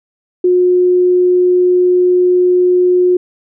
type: tone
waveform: sine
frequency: 360.8 Hz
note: F#4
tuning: 44 cents flat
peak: -7 dBFS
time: 0.44-3.17 s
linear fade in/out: 5 ms
effects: none